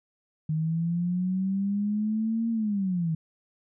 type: linear two-way sweep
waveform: sine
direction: up then down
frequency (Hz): 154.3 to 230.8 to 156.6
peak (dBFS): -24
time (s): 0.49-3.15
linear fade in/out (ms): 5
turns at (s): 2.5
effects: none